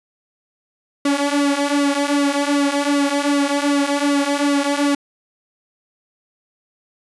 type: tone with flanger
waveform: sawtooth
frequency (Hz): 284.9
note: C#4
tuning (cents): +48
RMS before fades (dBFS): -18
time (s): 1.05-4.95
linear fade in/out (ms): 5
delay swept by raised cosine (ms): 1.2 to 4.3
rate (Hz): 2.6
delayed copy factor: -0.75
effects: resampled to 24000 Hz